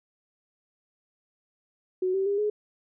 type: tone with pitch steps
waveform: sine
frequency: 370 / 385.9 / 402.6 / 419.9 Hz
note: F#4 / G4 / G4 / G#4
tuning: 0 / -27 / +46 / +19 cents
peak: -23 dBFS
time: 2.02-2.5 s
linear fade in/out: 5 ms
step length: 120 ms
effects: none